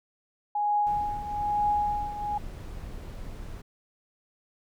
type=tone with tremolo; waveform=sine; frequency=830 Hz; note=G#5; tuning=1 cent flat; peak=-21 dBFS; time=0.55-2.38 s; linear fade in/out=5 ms; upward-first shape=triangle; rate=1.1 Hz; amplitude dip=80%
type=noise; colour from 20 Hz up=brown; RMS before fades=-39 dBFS; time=0.86-3.62 s; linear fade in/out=10 ms
effects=none